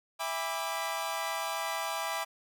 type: chord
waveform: sawtooth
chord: E dominant seventh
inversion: none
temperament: equal with one note detuned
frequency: 659.3 / 809.3 / 987.8 / 1174.7 Hz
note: E5 / G#5 / B5 / D6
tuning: 0 / -45 / 0 / 0 cents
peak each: -34 dBFS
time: 0.19-2.25 s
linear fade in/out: 20 ms
effects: none